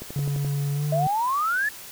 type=click train; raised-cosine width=2 ms; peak=-22 dBFS; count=6; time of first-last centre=0.02-0.447 s; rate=11.7 Hz
type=tone with pitch glide; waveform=triangle; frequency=142.1 to 148.22 Hz; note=C#3 to D3; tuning=+43 to +16 cents; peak=-21 dBFS; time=0.16-1.07 s; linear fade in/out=2 ms; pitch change=+73 cents; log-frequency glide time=0.73-0.85 s
type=exponential sweep; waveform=sine; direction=up; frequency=629 to 1768 Hz; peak=-21 dBFS; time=0.92-1.69 s; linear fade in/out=5 ms
effects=white hiss -41 dBFS RMS until 1.91 s